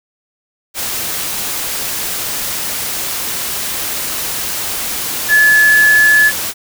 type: tone in noise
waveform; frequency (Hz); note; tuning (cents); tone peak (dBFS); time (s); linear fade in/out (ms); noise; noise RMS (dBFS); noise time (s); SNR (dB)
sine; 1717; A6; -43; -6; 5.28-6.32; 50; white; -20; 0.74-6.54; +11
effects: none